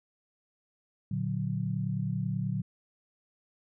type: chord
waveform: sine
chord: Bb augmented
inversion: none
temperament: equal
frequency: 116.54 / 146.83 / 185 Hz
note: Bb2 / D3 / F#3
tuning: 0 / 0 / 0 cents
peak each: -33 dBFS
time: 1.11-2.62 s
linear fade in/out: 5 ms
effects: none